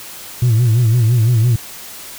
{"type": "tone with vibrato", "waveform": "sine", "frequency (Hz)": 116.54, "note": "A#2", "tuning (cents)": 0, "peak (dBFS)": -7, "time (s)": [0.42, 1.56], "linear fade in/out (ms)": 5, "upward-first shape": "sine", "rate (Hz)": 5.9, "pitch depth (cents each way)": 120, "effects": ["tanh soft clip ceiling -8 dBFS", "white hiss -33 dBFS RMS until 2.18 s"]}